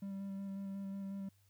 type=tone with vibrato; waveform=triangle; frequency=196 Hz; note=G3; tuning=in tune; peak=-38 dBFS; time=0.02-1.29 s; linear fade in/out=5 ms; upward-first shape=square; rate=5.5 Hz; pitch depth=12 cents each way; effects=added 98 Hz sine -68 dBFS peak until 1.49 s + white hiss -75 dBFS RMS until 1.49 s